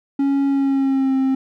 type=tone with pitch glide; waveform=triangle; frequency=277.2 to 265.4 Hz; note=C#4 to C4; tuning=0 to +25 cents; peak=-13 dBFS; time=0.19-1.35 s; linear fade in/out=5 ms; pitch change=-75 cents; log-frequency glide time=0.47-1.15 s; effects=none